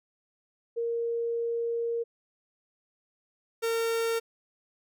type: tone pair in turn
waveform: sine / 45% pulse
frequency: 466.2 / 457.4 Hz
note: A#4 / A#4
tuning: 0 / -33 cents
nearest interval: unison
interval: 33 cents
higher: first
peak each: -27 / -26 dBFS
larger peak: second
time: 0.76-2.04 / 3.62-4.2 s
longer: first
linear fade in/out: 20 ms
effects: none